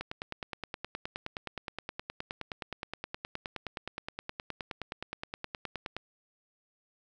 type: click train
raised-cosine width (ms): 0.3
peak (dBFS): -20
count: 58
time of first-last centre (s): 0.01-5.966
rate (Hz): 9.57
effects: none